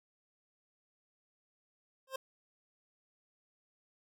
25% pulse tone with exponential growth, 529 Hz, C5, 19 cents sharp, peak -30 dBFS, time 2.07-2.16 s, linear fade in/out 5 ms, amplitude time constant 19 ms, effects none

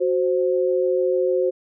sine tone pair together, 370 / 523.3 Hz, F#4 / C5, 0 / 0 cents, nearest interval tritone, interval 600 cents, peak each -20 dBFS, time 0-1.51 s, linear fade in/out 20 ms, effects none

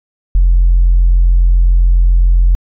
sine tone, 43.65 Hz, F1, in tune, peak -4 dBFS, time 0.35-2.55 s, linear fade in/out 0 ms, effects tanh soft clip ceiling -2 dBFS

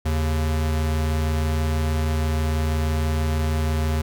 square tone pair together, 77.91 / 138.59 Hz, D#2 / C#3, +3 / 0 cents, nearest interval minor seventh, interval 997 cents, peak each -21 / -31 dBFS, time 0.05-4.02 s, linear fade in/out 10 ms, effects none

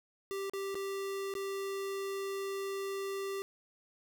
square tone with dropouts, 392 Hz, G4, in tune, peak -36 dBFS, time 0.31-3.42 s, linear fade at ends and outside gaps 0 ms, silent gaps 0.497-0.535 / 0.745-0.753 / 1.339-1.352 s, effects none

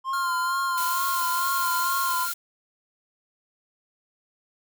triangle tone with vibrato, 1046.5 Hz, C6, in tune, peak -23 dBFS, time 0.04-2.28 s, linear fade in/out 50 ms, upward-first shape sine, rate 2.2 Hz, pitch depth 53 cents each way
square tone with tremolo, 1396.9 Hz, F6, in tune, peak -28 dBFS, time 0.13-2.32 s, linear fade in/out 5 ms, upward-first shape sine, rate 0.78 Hz, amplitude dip 30%
blue noise, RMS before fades -31 dBFS, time 0.77-2.34 s, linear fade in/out 10 ms
effects none

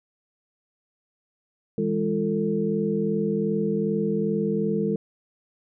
sine tone cluster, 163.2 / 205.8 / 343.8 / 445.7 Hz, E3 / G#3 / F4 / A4, -17 / -16 / -27 / +22 cents, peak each -30 / -25 / -30 / -26 dBFS, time 1.78-4.96 s, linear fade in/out 2 ms, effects none

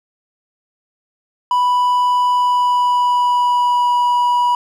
triangle tone with pitch glide, 987.8 to 974.2 Hz, B5 to B5, 0 to -24 cents, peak -10 dBFS, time 1.51-4.55 s, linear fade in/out 2 ms, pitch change -24 cents, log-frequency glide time 2.29-4 s, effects none

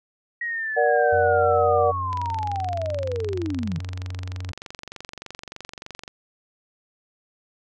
sine linear sweep, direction down, 1907 to 146.83 Hz, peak -25 dBFS, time 0.41-3.79 s, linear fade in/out 5 ms
sine chord, Bb augmented, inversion none, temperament equal with one note detuned, 471 / 587.3 / 740 Hz, Bb4 / D5 / F#5, +18 / 0 / 0 cents, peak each -21 dBFS, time 0.76-1.92 s, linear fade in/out 20 ms
triangle tone with pitch glide, 90.9 to 91.69 Hz, F#2 to F#2, -30 to -15 cents, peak -27 dBFS, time 1.12-4.52 s, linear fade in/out 10 ms, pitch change +15 cents, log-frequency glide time 1.32-2.23 s
click train, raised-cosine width 0.2 ms, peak -19 dBFS, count 93, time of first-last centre 2.13-6.078 s, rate 23.3 Hz
effects none

